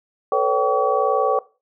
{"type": "tone cluster", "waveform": "sine", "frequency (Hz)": [439.7, 501, 561, 770, 1136], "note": ["A4", "B4", "C#5", "G5", "C#6"], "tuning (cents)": [-1, 25, 21, -31, 42], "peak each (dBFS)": -22, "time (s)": [0.32, 1.39], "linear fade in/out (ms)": 2, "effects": ["noise-tail reverb RT60 0.3 s tail -19 dB re dry"]}